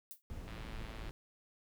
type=noise with exponential decay; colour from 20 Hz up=violet; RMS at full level=-44 dBFS; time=0.11-0.22 s; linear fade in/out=0 ms; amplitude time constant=23 ms
type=noise; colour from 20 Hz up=brown; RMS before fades=-45 dBFS; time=0.3-1.11 s; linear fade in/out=0 ms
type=click train; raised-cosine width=0.3 ms; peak=-35 dBFS; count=69; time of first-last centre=0.48-1.093 s; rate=111 Hz
effects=none